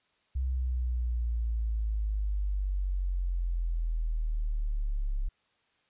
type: exponential sweep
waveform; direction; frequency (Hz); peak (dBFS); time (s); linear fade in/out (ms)
sine; down; 65.41 to 34.12; -27; 0.35-5.29; 10
effects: white hiss -71 dBFS RMS until 5.89 s + resampled to 8000 Hz